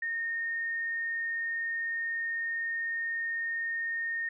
sine tone, 1839 Hz, A#6, 24 cents flat, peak -30 dBFS, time 0.02-4.29 s, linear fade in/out 5 ms, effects none

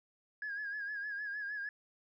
sine tone with vibrato, 1661.2 Hz, G#6, in tune, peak -36 dBFS, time 0.42-1.69 s, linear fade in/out 2 ms, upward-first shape sine, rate 6.5 Hz, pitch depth 61 cents each way, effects tanh soft clip ceiling -33 dBFS

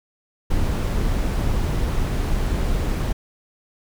brown noise, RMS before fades -21 dBFS, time 0.5-3.13 s, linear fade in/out 10 ms, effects none

